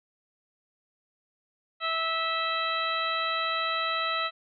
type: harmonic tone with a mistuned harmonic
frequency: 654 Hz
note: E5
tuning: 14 cents flat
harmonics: 1 / 2 / 3 / 4 / 5 / 6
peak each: -36 / -29 / -35 / -35 / -37 / -34 dBFS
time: 1.8-4.31 s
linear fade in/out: 50 ms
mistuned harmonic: 5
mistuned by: -49 cents
effects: none